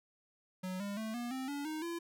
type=tone with pitch steps; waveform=square; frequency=185 / 201.7 / 220 / 239.9 / 261.6 / 285.3 / 311.1 / 339.3 Hz; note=F#3 / G3 / A3 / A#3 / C4 / C#4 / D#4 / F4; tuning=0 / +50 / 0 / +50 / 0 / +50 / 0 / -50 cents; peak=-38 dBFS; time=0.63-1.99 s; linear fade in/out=10 ms; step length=170 ms; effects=none